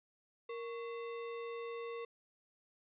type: tone with sample-and-hold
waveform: sine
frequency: 466.2 Hz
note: A#4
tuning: in tune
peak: -40 dBFS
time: 0.49-2.05 s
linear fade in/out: 5 ms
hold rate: 1575 Hz
effects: resampled to 8000 Hz